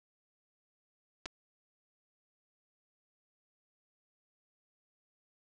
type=clicks; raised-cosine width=0.2 ms; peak=-23 dBFS; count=2; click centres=1.257 / 1.26 s; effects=resampled to 22050 Hz